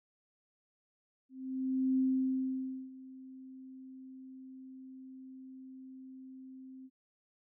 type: tone with ADSR envelope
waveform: sine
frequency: 261.6 Hz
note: C4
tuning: in tune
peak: -26 dBFS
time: 1.29-6.9 s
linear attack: 690 ms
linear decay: 920 ms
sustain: -21 dB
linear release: 46 ms
effects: none